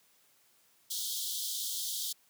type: high-pass noise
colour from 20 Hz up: pink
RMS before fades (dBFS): -36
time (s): 0.9-2.13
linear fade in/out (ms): 10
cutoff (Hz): 3200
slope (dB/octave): 96
effects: white hiss -67 dBFS RMS until 2.29 s + high-pass 100 Hz 12 dB/octave